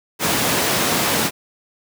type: high-pass noise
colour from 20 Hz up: pink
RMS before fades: -19 dBFS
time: 0.19-1.31 s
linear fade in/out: 50 ms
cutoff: 170 Hz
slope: 12 dB/octave
effects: none